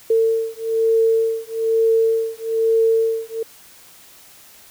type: beating tone pair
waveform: sine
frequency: 450 / 451.1 Hz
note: A4 / A4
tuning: +39 / +43 cents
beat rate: 1.1 Hz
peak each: -18 dBFS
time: 0.1-3.43 s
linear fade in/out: 5 ms
effects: white hiss -46 dBFS RMS until 4.7 s